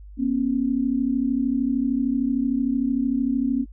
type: tone pair together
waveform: sine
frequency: 240.3 / 273.5 Hz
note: B3 / C#4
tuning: -47 / -23 cents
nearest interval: major second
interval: 224 cents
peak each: -23 / -22 dBFS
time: 0.17-3.66 s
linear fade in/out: 50 ms
effects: added 50 Hz sine -39 dBFS peak until 3.72 s